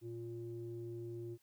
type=tone with low-pass filter; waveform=square; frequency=116.54 Hz; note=A#2; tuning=in tune; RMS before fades=-45 dBFS; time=0.01-1.38 s; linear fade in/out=50 ms; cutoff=320 Hz; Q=9.3; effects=white hiss -75 dBFS RMS until 1.42 s